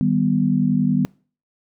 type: chord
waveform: sine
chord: Eb augmented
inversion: none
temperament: equal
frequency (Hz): 155.56 / 196 / 246.9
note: Eb3 / G3 / B3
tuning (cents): 0 / 0 / 0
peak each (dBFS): -21 / -20 / -19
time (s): 0.01-1.05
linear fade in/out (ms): 0
effects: noise-tail reverb RT60 0.4 s tail -25 dB re dry